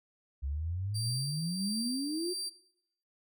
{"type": "exponential sweep", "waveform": "sine", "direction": "up", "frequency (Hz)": [66, 370], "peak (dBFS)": -32, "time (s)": [0.42, 2.34], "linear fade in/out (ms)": 20}
{"type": "tone with tremolo", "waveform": "30% pulse", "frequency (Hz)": 4699, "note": "D8", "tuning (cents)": 0, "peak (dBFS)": -32, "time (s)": [0.94, 2.5], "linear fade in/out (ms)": 20, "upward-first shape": "sine", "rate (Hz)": 1.5, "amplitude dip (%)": 45}
{"effects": ["noise-tail reverb RT60 0.7 s tail -17 dB re dry"]}